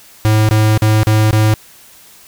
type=tone with dropouts; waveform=square; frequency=108.1 Hz; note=A2; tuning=30 cents flat; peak=-9 dBFS; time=0.25-1.54 s; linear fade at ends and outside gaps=0 ms; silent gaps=0.49-0.51 / 0.776-0.821 / 1.032-1.07 / 1.309-1.329 s; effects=white hiss -42 dBFS RMS until 2.27 s